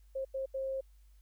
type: tone bursts at uneven times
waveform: sine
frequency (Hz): 534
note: C5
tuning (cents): +35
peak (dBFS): -33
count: 3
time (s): 0.15-0.25 / 0.34-0.46 / 0.54-0.81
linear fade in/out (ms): 10
effects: added 50 Hz sine -57 dBFS peak until 1.21 s + white hiss -75 dBFS RMS until 1.21 s

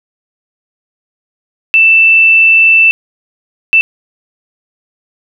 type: tone bursts at uneven times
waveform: sine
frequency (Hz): 2658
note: E7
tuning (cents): +14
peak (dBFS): -3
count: 2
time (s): 1.74-2.91 / 3.73-3.81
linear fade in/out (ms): 0
effects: none

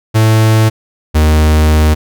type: tone pair in turn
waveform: 45% pulse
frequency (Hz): 110 / 77.18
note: A2 / D#2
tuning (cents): 0 / -13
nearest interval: tritone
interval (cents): 613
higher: first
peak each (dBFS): -6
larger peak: neither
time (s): 0.14-0.7 / 1.14-1.95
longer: second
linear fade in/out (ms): 20
effects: none

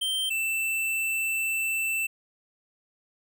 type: tone pair in turn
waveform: square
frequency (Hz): 3136 / 2664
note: G7 / E7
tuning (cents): 0 / +18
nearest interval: minor third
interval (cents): 282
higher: first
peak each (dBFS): -26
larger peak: neither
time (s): 0.01-0.3 / 0.3-2.07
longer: second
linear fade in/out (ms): 10
effects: none

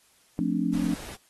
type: chord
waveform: sine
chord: D minor seventh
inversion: first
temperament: just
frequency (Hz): 176.2 / 220.2 / 264.3 / 293.7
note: F3 / A3 / C4 / D4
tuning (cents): +16 / +2 / +18 / 0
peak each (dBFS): -29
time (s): 0.39-0.94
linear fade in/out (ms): 0
type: noise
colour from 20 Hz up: pink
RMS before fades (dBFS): -41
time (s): 0.73-1.16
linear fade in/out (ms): 10
effects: white hiss -62 dBFS RMS until 1.29 s + AAC 32 kbps

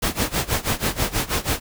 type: noise with tremolo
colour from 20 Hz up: pink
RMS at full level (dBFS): -20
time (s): 0.02-1.6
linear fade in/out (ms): 10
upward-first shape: sine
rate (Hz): 6.2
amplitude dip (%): 90
effects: none

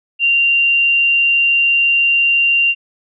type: tone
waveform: sine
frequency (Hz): 2773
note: F7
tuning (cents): -13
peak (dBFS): -10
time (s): 0.19-2.75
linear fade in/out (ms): 50
effects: none

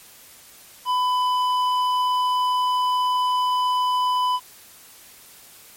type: tone with hard clipping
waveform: sine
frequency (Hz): 1000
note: B5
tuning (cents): +21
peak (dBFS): -20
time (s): 0.85-4.4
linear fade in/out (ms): 50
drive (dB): 8
effects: white hiss -47 dBFS RMS until 5.76 s + MP3 64 kbps

